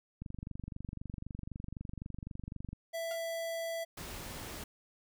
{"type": "click train", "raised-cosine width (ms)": 5, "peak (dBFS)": -29, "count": 61, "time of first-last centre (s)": [0.22, 2.73], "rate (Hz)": 23.9}
{"type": "tone", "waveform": "square", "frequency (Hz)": 663, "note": "E5", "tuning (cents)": 10, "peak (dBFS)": -36, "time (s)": [2.93, 3.85], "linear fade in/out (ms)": 20}
{"type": "tone with exponential decay", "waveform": "sawtooth", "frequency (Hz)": 700, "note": "F5", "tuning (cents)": 4, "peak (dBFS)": -38, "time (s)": [3.11, 3.23], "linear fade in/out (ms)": 1, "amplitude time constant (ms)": 25}
{"type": "noise", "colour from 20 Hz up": "pink", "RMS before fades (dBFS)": -44, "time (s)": [3.97, 4.64], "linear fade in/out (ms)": 5}
{"effects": []}